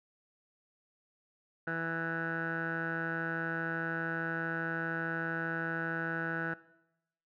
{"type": "tone with low-pass filter", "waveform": "15% pulse", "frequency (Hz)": 164.81, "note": "E3", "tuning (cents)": 0, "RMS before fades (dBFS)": -35, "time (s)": [1.67, 6.54], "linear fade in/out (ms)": 5, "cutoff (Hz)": 1500, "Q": 8.4, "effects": ["noise-tail reverb RT60 0.9 s tail -19 dB re dry"]}